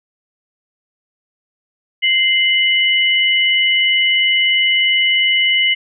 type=tone pair together; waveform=sine; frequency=2083 / 2960 Hz; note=C7 / F#7; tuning=-8 / 0 cents; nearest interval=tritone; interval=608 cents; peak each=-14 dBFS; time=2.02-5.75 s; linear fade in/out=20 ms; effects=none